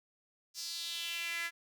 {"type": "tone with high-pass filter sweep", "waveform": "sawtooth", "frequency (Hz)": 337.7, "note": "E4", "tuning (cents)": 42, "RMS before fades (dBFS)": -39, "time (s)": [0.54, 1.51], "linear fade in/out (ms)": 50, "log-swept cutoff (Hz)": [5400, 1800], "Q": 3.5, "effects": []}